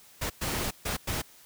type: noise bursts at uneven times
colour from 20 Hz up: pink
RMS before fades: -31 dBFS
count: 4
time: 0.21-0.3 / 0.41-0.71 / 0.85-0.97 / 1.07-1.22 s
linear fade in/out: 10 ms
effects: white hiss -55 dBFS RMS until 1.45 s